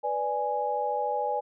sine chord, G# diminished, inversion first, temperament equal, 493.9 / 587.3 / 830.6 Hz, B4 / D5 / G#5, 0 / 0 / 0 cents, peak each -32 / -32 / -28 dBFS, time 0.03-1.41 s, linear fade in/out 20 ms, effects none

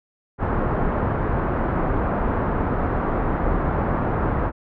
pink low-pass noise, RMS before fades -22 dBFS, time 0.38-4.52 s, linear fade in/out 50 ms, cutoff 1400 Hz, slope 24 dB/octave, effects none

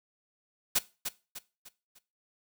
white noise with echo, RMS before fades -25 dBFS, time 0.75-0.79 s, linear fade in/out 10 ms, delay 300 ms, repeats 4, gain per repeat -8 dB, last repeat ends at 1.99 s, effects noise-tail reverb RT60 0.3 s tail -18 dB re dry

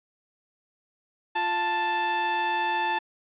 sawtooth tone pair together, 349.4 / 880.4 Hz, F4 / A5, +1 / +1 cents, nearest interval octave + major third, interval 1600 cents, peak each -31 / -20 dBFS, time 1.35-2.99 s, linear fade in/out 10 ms, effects resampled to 8000 Hz + 9-bit

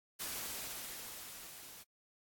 white noise with level ramp, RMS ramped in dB -40 to -53 dBFS, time 0.19-1.84 s, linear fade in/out 20 ms, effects AAC 64 kbps

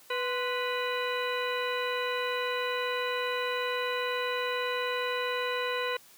harmonic tone with a mistuned harmonic, 493.9 Hz, B4, in tune, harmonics 1 / 2 / 3 / 4 / 5 / 6 / 8, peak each -32 / -35 / -37 / -38 / -39 / -40 / -41 dBFS, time 0.1-5.97 s, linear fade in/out 5 ms, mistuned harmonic 2, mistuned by +75 cents, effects white hiss -56 dBFS RMS until 6.17 s + high-pass 100 Hz 12 dB/octave

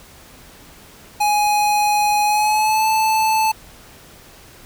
square tone with pitch glide, 834 to 875.5 Hz, G#5 to A5, +7 to -9 cents, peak -15 dBFS, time 1.2-3.52 s, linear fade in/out 10 ms, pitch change +84 cents, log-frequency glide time 2.24-2.87 s, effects pink hiss -44 dBFS RMS until 4.65 s

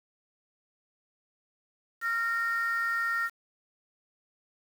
sine tone pair together, 1381 / 1843.4 Hz, F6 / A#6, -20 / -20 cents, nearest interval perfect fourth, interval 500 cents, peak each -28 dBFS, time 2.01-3.3 s, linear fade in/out 50 ms, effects tanh soft clip ceiling -22 dBFS + 8-bit

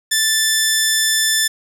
10% pulse tone, 1760 Hz, A6, in tune, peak -5 dBFS, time 0.11-1.48 s, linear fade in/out 10 ms, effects none

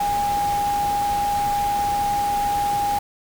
sine tone in noise, 816 Hz, G#5, 31 cents flat, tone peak -19 dBFS, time 0-2.99 s, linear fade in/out 5 ms, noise pink, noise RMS -32 dBFS, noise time 0-2.99 s, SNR +10 dB, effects none

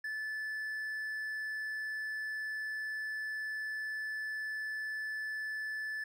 triangle tone, 1741 Hz, A6, 19 cents flat, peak -34 dBFS, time 0.04-6.04 s, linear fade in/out 5 ms, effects none

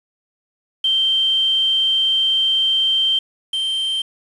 sine / triangle tone pair in turn, 3136 / 3136 Hz, G7 / G7, 0 / 0 cents, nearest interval unison, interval 0 cents, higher neither, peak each -14 / -17 dBFS, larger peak first, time 0.84-3.19 / 3.53-4.02 s, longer first, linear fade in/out 5 ms, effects resampled to 24000 Hz + 7-bit

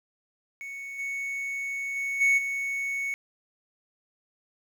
triangle tone with level steps, 2217 Hz, C#7, in tune, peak -34 / -28 / -26 / -17 / -26 dBFS, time 0.61-3.14 s, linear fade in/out 0 ms, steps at 0.98 / 1.95 / 2.2 / 2.37 s, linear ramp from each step 20 ms, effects 9-bit

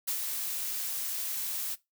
blue noise with ADSR envelope, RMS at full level -30 dBFS, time 0.07-1.76 s, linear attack 14 ms, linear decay 78 ms, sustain -4 dB, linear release 28 ms, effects noise-tail reverb RT60 0.2 s tail -20 dB re dry

